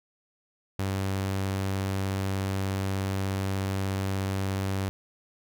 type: tone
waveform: sawtooth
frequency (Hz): 96.7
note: G2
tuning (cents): -23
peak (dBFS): -23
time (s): 0.79-4.89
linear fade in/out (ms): 0
effects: none